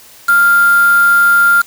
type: tone with quantisation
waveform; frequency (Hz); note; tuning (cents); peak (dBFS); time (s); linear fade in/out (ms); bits
sine; 1396.9; F6; 0; -6; 0.28-1.62; 10; 3
effects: white hiss -40 dBFS RMS until 1.66 s